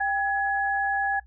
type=tone pair together; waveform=sine; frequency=793.4 / 1683 Hz; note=G5 / G#6; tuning=+21 / +23 cents; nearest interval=octave + minor second; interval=1302 cents; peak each=-25 dBFS; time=0-1.2 s; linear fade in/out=10 ms; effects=noise-tail reverb RT60 0.1 s tail -22 dB re dry + added 60 Hz sine -49 dBFS peak until 1.26 s

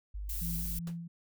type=tone; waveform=sine; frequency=50.4 Hz; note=G1; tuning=49 cents sharp; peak=-36 dBFS; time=0.14-0.8 s; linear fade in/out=10 ms
type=noise; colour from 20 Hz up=violet; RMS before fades=-39 dBFS; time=0.29-0.79 s; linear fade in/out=5 ms
type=tone with tremolo; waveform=sine; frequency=169.2 Hz; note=E3; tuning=45 cents sharp; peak=-35 dBFS; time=0.41-1.08 s; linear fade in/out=10 ms; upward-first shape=sine; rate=2.6 Hz; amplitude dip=55%
type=noise with exponential decay; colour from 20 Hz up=pink; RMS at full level=-44 dBFS; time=0.87-0.98 s; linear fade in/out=2 ms; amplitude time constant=23 ms
effects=none

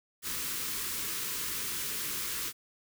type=band-stop noise; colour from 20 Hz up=white; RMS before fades=-35 dBFS; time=0.22-2.53 s; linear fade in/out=50 ms; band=500 to 980 Hz; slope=48 dB/octave; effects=none

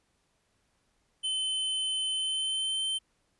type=tone with pitch glide; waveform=square; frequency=3060 to 3099 Hz; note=G7 to G7; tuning=-42 to -21 cents; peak=-29 dBFS; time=1.23-2.99 s; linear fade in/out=20 ms; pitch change=+21 cents; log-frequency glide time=2.13-2.84 s; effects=pink hiss -73 dBFS RMS until 3.39 s + resampled to 24000 Hz

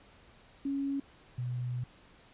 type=tone pair in turn; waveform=sine; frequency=277.2 / 123.48 Hz; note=C#4 / B2; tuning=0 / 0 cents; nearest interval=octave + major second; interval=1400 cents; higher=first; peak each=-30 / -32 dBFS; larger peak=first; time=0.65-1 / 1.38-1.84 s; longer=second; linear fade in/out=5 ms; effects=pink hiss -59 dBFS RMS until 2.33 s + resampled to 8000 Hz

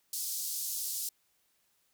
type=band-pass noise; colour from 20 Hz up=white; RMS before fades=-36 dBFS; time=0.13-1.09 s; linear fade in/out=2 ms; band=4600 to 16000 Hz; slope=24 dB/octave; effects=white hiss -73 dBFS RMS until 1.93 s

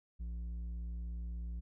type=tone with low-pass filter; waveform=square; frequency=58.3 Hz; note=A#1; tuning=1 cent sharp; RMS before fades=-41 dBFS; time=0.19-1.61 s; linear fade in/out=20 ms; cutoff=130 Hz; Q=0.91; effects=none

